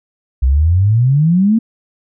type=exponential sweep; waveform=sine; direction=up; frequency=61.5 to 233.1 Hz; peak=-8 dBFS; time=0.42-1.59 s; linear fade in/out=10 ms; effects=none